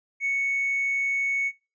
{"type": "tone with tanh clipping", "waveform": "triangle", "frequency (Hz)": 2217, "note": "C#7", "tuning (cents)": 0, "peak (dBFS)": -23, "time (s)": [0.2, 1.52], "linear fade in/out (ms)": 50, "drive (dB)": 5, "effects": ["noise-tail reverb RT60 0.3 s tail -23 dB re dry", "resampled to 16000 Hz"]}